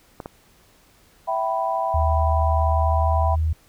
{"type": "clicks", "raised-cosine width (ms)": 1, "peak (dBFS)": -18, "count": 2, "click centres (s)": [0.202, 0.259]}
{"type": "chord", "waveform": "sine", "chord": "E minor", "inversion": "none", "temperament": "equal with one note detuned", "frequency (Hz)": [659.3, 771.4, 987.8], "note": ["E5", "G5", "B5"], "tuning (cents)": [0, -28, 0], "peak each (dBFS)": -25, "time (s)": [1.27, 3.36], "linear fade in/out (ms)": 20}
{"type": "tone with pitch glide", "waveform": "sine", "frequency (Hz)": [77.78, 79.19], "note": ["D#2", "D#2"], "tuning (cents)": [0, 31], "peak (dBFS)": -18, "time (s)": [1.94, 3.53], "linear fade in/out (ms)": 5, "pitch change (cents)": 31, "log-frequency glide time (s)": [2.73, 3.36]}
{"effects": ["pink hiss -56 dBFS RMS until 3.68 s"]}